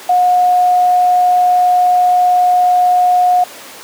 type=tone; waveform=sine; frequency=722 Hz; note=F#5; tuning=43 cents flat; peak=-7 dBFS; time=0.09-3.44 s; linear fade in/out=5 ms; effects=pink hiss -32 dBFS RMS until 3.83 s + high-pass 400 Hz 12 dB/octave

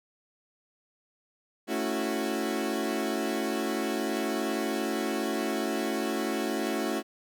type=chord; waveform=30% pulse; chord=F# minor seventh; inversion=first; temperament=equal; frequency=220 / 277.2 / 329.6 / 370 Hz; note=A3 / C#4 / E4 / F#4; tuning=0 / 0 / 0 / 0 cents; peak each=-31 dBFS; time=1.67-7.03 s; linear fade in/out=50 ms; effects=none

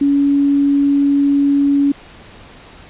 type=tone; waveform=sine; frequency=282 Hz; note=C#4; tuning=30 cents sharp; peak=-10 dBFS; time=0.01-1.92 s; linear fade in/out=5 ms; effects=pink hiss -40 dBFS RMS until 2.89 s + resampled to 8000 Hz

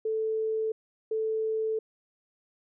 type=tone bursts at uneven times; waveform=sine; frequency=439.8 Hz; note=A4; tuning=1 cent flat; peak=-26 dBFS; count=2; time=0.05-0.72 / 1.11-1.79 s; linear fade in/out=5 ms; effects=none

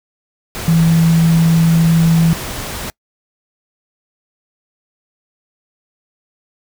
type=tone in noise; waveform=sine; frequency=164.81 Hz; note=E3; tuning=in tune; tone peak=-8 dBFS; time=0.68-2.33 s; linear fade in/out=0 ms; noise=pink; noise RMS=-25 dBFS; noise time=0.55-2.9 s; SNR=+14 dB; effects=noise-tail reverb RT60 0.1 s tail -25 dB re dry

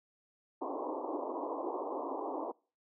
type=band-pass noise; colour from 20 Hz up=pink; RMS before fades=-38 dBFS; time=0.61-2.52 s; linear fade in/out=10 ms; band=270 to 1100 Hz; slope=96 dB/octave; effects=noise-tail reverb RT60 0.4 s tail -26 dB re dry

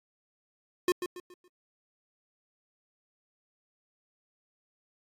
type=tone with echo; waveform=square; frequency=358.7 Hz; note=F4; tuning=46 cents sharp; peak=-23 dBFS; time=0.88-0.92 s; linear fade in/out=2 ms; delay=140 ms; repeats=4; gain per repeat=-9 dB; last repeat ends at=1.48 s; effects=AAC 48 kbps

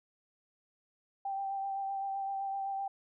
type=tone with vibrato; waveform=sine; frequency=784 Hz; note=G5; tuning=in tune; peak=-33 dBFS; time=1.25-2.88 s; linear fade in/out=5 ms; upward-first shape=sine; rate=7.8 Hz; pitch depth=18 cents each way; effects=none

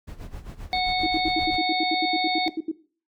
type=noise with tremolo; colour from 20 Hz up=brown; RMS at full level=-35 dBFS; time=0.07-1.57 s; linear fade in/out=10 ms; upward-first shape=sine; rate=7.6 Hz; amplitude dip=80%
type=harmonic tone; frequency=736 Hz; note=F#5; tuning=9 cents flat; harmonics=1 / 3 / 5 / 6; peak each=-23 / -28 / -30 / -31 dBFS; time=0.73-2.48 s; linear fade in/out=0 ms
type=tone bursts; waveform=sine; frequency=321.3 Hz; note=E4; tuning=44 cents flat; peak=-23 dBFS; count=16; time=1.03-2.716 s; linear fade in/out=5 ms; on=36 ms; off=74 ms
effects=noise-tail reverb RT60 0.4 s tail -17 dB re dry

